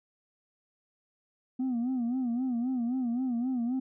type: tone with vibrato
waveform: sine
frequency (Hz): 246.9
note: B3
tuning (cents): 0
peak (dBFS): -25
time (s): 1.59-3.8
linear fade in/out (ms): 10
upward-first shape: sine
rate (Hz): 3.8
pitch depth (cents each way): 110
effects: tanh soft clip ceiling -26 dBFS